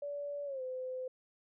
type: tone with pitch glide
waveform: sine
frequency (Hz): 575 to 512.3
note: D5 to C5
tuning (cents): -37 to -37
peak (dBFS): -37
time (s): 0.02-1.08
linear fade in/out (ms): 5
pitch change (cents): -200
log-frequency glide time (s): 0.45-0.62
effects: none